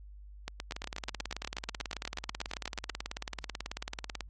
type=two click trains; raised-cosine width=0.2 ms; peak=-19 / -20 dBFS; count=21 / 65; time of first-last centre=0.48-2.898 / 0.71-4.207 s; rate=8.27 / 18.3 Hz; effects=added 50 Hz sine -47 dBFS peak until 4.29 s + AAC 32 kbps